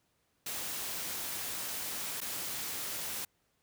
white noise with dropouts, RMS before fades -38 dBFS, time 0.46-3.25 s, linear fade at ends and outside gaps 5 ms, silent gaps 2.205-2.214 s, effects pink hiss -75 dBFS RMS until 3.62 s + high-pass 60 Hz 12 dB/octave

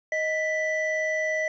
triangle tone pair together, 626.6 / 1978 Hz, D#5 / B6, +12 / +2 cents, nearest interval octave + minor sixth, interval 1990 cents, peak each -25 dBFS, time 0.12-1.48 s, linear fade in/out 2 ms, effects resampled to 16000 Hz + 10-bit

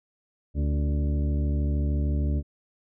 harmonic tone with a mistuned harmonic, 73.3 Hz, D2, 3 cents flat, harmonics 1 / 2 / 3 / 4 / 5 / 6 / 8, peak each -23 / -31 / -35 / -35 / -43 / -46 / -44 dBFS, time 0.54-2.43 s, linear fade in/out 50 ms, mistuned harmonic 4, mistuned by -44 cents, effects none

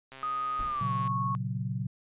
click train, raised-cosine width 0.3 ms, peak -30 dBFS, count 128, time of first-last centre 0.12-1.075 s, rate 133 Hz
sine tone with pitch glide, 1244.5 to 1102.3 Hz, D#6 to C#6, 0 to -10 cents, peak -29 dBFS, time 0.23-1.35 s, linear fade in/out 0 ms, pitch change -210 cents, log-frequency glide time 0.64-0.92 s
brown noise with exponential decay, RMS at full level -37 dBFS, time 0.59-1.05 s, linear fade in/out 5 ms, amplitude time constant 99 ms
sine chord, F# major, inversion first, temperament equal with one note detuned, 116.54 / 136.45 / 185 Hz, A#2 / C#3 / F#3, 0 / -27 / 0 cents, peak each -33 / -34 / -36 dBFS, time 0.81-1.87 s, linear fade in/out 5 ms
effects resampled to 8000 Hz

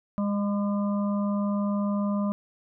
harmonic tone with a mistuned harmonic, 203.4 Hz, G#3, 36 cents flat, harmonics 1 / 3 / 5 / 6, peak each -24 / -34 / -38 / -40 dBFS, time 0.18-2.32 s, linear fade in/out 0 ms, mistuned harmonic 6, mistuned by -21 cents, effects none

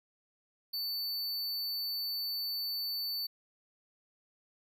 square tone, 4500 Hz, C#8, 25 cents sharp, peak -34 dBFS, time 0.73-3.27 s, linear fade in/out 10 ms, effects none

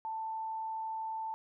sine tone, 886 Hz, A5, 12 cents sharp, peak -35 dBFS, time 0.05-1.34 s, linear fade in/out 0 ms, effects none

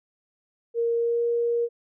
sine tone with pitch glide, 466.2 to 471.1 Hz, A#4 to A#4, 0 to +18 cents, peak -21 dBFS, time 0.74-1.69 s, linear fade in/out 50 ms, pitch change +18 cents, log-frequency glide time 0.96-1.22 s, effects none

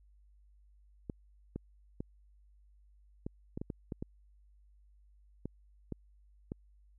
clicks, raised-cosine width 3 ms, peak -25 dBFS, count 12, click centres 1.098 / 1.56 / 2.005 / 3.265 / 3.575 / 3.615 / 3.702 / 3.922 / 4.025 / 5.456 / 5.923 / 6.519 s, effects added 50 Hz sine -60 dBFS peak until 6.98 s

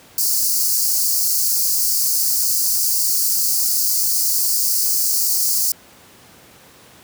white high-pass noise, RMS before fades -18 dBFS, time 0.18-5.72 s, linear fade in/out 2 ms, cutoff 4400 Hz, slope 96 dB/octave, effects pink hiss -46 dBFS RMS until 7.03 s + high-pass 100 Hz 12 dB/octave

